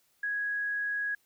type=tone; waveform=sine; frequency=1661.2 Hz; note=G#6; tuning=in tune; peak=-29 dBFS; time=0.23-1.15 s; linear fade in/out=5 ms; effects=white hiss -70 dBFS RMS until 1.25 s